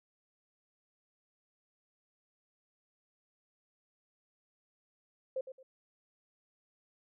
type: tone with echo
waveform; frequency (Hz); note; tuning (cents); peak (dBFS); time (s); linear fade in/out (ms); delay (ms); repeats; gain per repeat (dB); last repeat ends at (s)
sine; 523.3; C5; 0; -32; 5.36-5.41; 5; 110; 2; -11; 5.63
effects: none